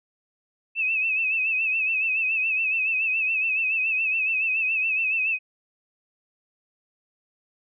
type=tone with vibrato; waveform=sine; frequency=2597 Hz; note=E7; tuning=26 cents flat; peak=-21 dBFS; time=0.75-5.39 s; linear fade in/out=50 ms; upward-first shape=sine; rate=7.1 Hz; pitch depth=65 cents each way; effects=none

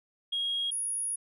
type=tone pair in turn; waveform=sine; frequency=3277 / 10404 Hz; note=G#7 / E9; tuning=-24 / -24 cents; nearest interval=octave + minor sixth; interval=2000 cents; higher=second; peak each=-27 / -29 dBFS; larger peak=first; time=0.32-0.71 / 0.71-1.16 s; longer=second; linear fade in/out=10 ms; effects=tanh soft clip ceiling -24 dBFS

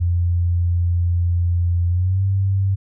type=tone with pitch glide; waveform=sine; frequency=86.9 to 96.98 Hz; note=F2 to G2; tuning=-8 to -18 cents; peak=-15 dBFS; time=0-2.76 s; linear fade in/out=20 ms; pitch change=+190 cents; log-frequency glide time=1.88-2.23 s; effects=none

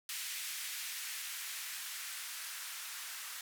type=noise with band-pass filter sweep; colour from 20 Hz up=violet; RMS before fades=-43 dBFS; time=0.09-3.41 s; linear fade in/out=2 ms; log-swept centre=2100 to 1300 Hz; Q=1.3; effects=none

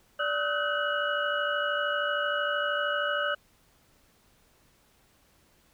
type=tone cluster; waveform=sine; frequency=583 / 1280 / 1483 / 1536 / 2926 Hz; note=D5 / D#6 / F#6 / G6 / F#7; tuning=-13 / +49 / +4 / -36 / -20 cents; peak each=-31 / -32 / -33 / -32 / -35 dBFS; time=0.19-3.35 s; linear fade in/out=10 ms; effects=pink hiss -64 dBFS RMS until 5.73 s

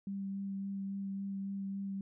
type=tone with vibrato; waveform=sine; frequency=196.3 Hz; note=G3; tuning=3 cents sharp; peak=-36 dBFS; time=0.07-2.01 s; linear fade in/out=2 ms; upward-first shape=sine; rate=3.6 Hz; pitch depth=11 cents each way; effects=none

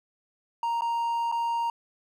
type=tone with dropouts; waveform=triangle; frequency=932.3 Hz; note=A#5; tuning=in tune; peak=-23 dBFS; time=0.63-1.7 s; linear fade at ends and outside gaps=2 ms; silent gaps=0.809-0.819 / 1.316-1.323 s; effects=none

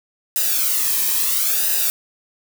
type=noise with flanger; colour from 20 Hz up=blue; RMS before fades=-19 dBFS; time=0.36-1.9 s; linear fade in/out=0 ms; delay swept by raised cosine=0.9 to 1.44 ms; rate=0.74 Hz; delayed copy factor=-0.75; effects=none

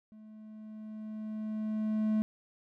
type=tone with level ramp; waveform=triangle; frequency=215.9 Hz; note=A3; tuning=33 cents flat; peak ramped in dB=-48 to -23 dBFS; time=0.12-2.22 s; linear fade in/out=0 ms; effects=none

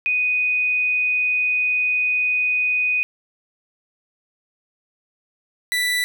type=tone pair in turn; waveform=sine / 30% pulse; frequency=2489 / 1975.5 Hz; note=D#7 / B6; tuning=0 / 0 cents; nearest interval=major third; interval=400 cents; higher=first; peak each=-17 / -16 dBFS; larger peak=second; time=0.06-3.03 / 5.72-6.04 s; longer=first; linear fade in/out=0 ms; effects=none

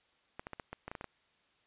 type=clicks; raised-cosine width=0.5 ms; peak=-26 dBFS; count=10; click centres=0.395 / 0.469 / 0.533 / 0.598 / 0.73 / 0.88 / 0.915 / 0.952 / 1.011 / 1.043 s; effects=white hiss -71 dBFS RMS until 1.66 s + resampled to 8000 Hz

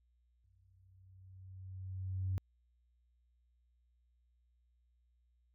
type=tone with exponential growth; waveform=sine; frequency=93.9 Hz; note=F#2; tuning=26 cents sharp; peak=-31 dBFS; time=0.44-2.38 s; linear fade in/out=0 ms; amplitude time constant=420 ms; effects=tanh soft clip ceiling -27 dBFS + added 60 Hz sine -70 dBFS peak until 5.54 s

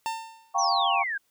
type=tone with exponential decay; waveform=45% pulse; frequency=900 Hz; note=A5; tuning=39 cents sharp; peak=-25 dBFS; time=0.06-0.57 s; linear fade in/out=0 ms; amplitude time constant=110 ms
type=chord; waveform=sine; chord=G half-diminished seventh; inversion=third; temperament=equal; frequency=698.5 / 784 / 932.3 / 1108.7 Hz; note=F5 / G5 / Bb5 / Db6; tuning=0 / 0 / 0 / 0 cents; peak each=-29 / -26 / -30 / -26 dBFS; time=0.54-1.04 s; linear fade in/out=20 ms
type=exponential sweep; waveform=sine; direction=down; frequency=6272 to 1545 Hz; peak=-27 dBFS; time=0.58-1.18 s; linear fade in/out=10 ms
effects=white hiss -70 dBFS RMS until 1.3 s

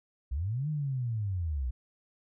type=linear two-way sweep; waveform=sine; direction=up then down; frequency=58.27 to 155.56 to 58.27 Hz; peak=-29 dBFS; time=0.31-1.71 s; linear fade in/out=10 ms; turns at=0.69 s; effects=none

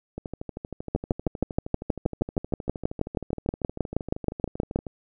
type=two click trains; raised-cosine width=2 ms; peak=-20 / -9 dBFS; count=61 / 25; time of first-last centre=0.18-4.867 / 0.95-4.76 s; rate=12.8 / 6.3 Hz; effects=none

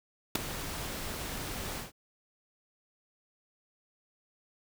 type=noise with ADSR envelope; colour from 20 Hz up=pink; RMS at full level=-23 dBFS; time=0.35-1.92 s; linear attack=6 ms; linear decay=6 ms; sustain=-15 dB; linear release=140 ms; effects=none

